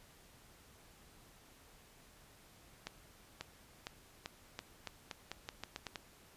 accelerating click train, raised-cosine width 0.2 ms, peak -24 dBFS, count 13, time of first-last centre 2.87-5.958 s, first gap 540 ms, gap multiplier 0.85, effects pink hiss -62 dBFS RMS until 6.36 s + resampled to 32000 Hz

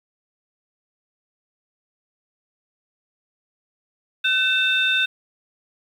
sine tone cluster, 1524 / 2648 / 3618 Hz, G6 / E7 / A7, -49 / +7 / +48 cents, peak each -21 dBFS, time 4.24-5.06 s, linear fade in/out 10 ms, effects tanh soft clip ceiling -7 dBFS + 8-bit

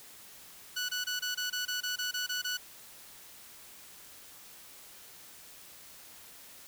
15% pulse tone bursts, 1480 Hz, F#6, in tune, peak -25 dBFS, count 12, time 0.76-2.573 s, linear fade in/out 10 ms, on 130 ms, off 23 ms, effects white hiss -52 dBFS RMS until 6.67 s

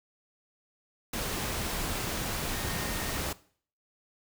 sine tone in noise, 1842 Hz, A#6, 21 cents flat, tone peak -44 dBFS, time 2.54-3.19 s, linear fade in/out 5 ms, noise pink, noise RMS -33 dBFS, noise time 1.13-3.33 s, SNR -14 dB, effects noise-tail reverb RT60 0.5 s tail -19 dB re dry

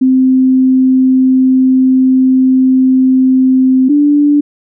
sine tone pair in turn, 259.8 / 291.6 Hz, C4 / D4, -12 / -12 cents, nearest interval major second, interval 200 cents, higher second, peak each -5 dBFS, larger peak neither, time 0.01-3.89 / 3.89-4.41 s, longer first, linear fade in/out 10 ms, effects none

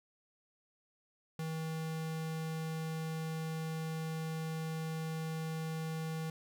square tone, 160 Hz, D#3, 49 cents sharp, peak -37 dBFS, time 1.39-6.3 s, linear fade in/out 2 ms, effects 13-bit

